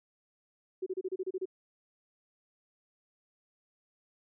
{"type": "tone bursts", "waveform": "sine", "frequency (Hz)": 374, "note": "F#4", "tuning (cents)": 19, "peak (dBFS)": -31, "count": 9, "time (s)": [0.82, 1.456], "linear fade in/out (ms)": 10, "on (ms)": 44, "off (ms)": 30, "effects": []}